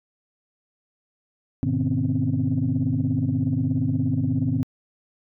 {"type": "tone cluster", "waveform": "sine", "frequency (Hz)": [103.5, 124.6, 152.9, 252.3, 269.1], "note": ["G#2", "B2", "D#3", "B3", "C4"], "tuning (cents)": [-5, 16, -30, 37, 49], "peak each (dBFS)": -26, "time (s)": [1.63, 4.63], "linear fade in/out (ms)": 0, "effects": ["tanh soft clip ceiling -12 dBFS"]}